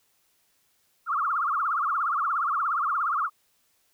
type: tone with vibrato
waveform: sine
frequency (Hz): 1244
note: D#6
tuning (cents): -1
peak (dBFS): -23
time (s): 1.06-3.3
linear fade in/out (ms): 50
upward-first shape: triangle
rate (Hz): 17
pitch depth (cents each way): 250
effects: white hiss -68 dBFS RMS until 3.93 s